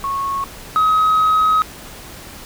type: tone pair in turn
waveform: sine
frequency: 1100 / 1268.9 Hz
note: C#6 / D#6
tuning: -14 / +34 cents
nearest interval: major second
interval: 248 cents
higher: second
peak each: -18 / -9 dBFS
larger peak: second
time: 0.04-0.44 / 0.76-1.62 s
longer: second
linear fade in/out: 0 ms
effects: tanh soft clip ceiling -10 dBFS + pink hiss -36 dBFS RMS until 2.45 s